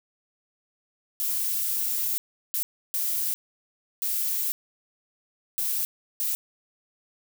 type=noise bursts at uneven times; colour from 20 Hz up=violet; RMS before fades=-27 dBFS; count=6; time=1.2-2.18 / 2.54-2.63 / 2.94-3.34 / 4.02-4.52 / 5.58-5.85 / 6.2-6.35 s; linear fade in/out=0 ms; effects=none